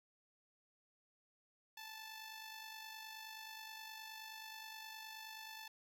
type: tone with amplitude modulation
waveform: 10% pulse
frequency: 877 Hz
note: A5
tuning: 6 cents flat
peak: -39 dBFS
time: 1.77-5.68 s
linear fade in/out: 5 ms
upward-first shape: sine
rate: 49.5 Hz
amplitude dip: 45%
effects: none